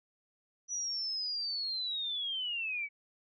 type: linear sweep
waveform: sine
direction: down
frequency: 5920 to 2238 Hz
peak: -33 dBFS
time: 0.68-2.89 s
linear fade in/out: 50 ms
effects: none